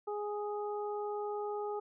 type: harmonic tone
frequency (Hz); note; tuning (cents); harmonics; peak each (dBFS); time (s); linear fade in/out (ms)
415.3; G#4; 0; 1 / 2 / 3; -36 / -40 / -46; 0.07-1.8; 10
effects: none